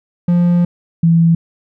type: tone pair in turn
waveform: triangle / sine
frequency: 174.61 / 166.38 Hz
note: F3 / E3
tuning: 0 / +16 cents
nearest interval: minor second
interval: 84 cents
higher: first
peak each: -7 dBFS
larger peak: neither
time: 0.28-0.65 / 1.03-1.35 s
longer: first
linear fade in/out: 5 ms
effects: none